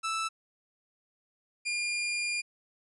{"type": "tone pair in turn", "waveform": "sawtooth", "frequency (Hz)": [1318.5, 2410], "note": ["E6", "D7"], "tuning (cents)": [0, 44], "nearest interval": "minor seventh", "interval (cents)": 1044, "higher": "second", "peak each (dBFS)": -26, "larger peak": "neither", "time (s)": [[0.03, 0.29], [1.65, 2.42]], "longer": "second", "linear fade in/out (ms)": 20, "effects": ["resampled to 24000 Hz"]}